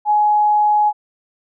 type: tone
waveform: sine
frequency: 840 Hz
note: G#5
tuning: 19 cents sharp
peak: -11 dBFS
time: 0.05-0.93 s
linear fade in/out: 50 ms
effects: none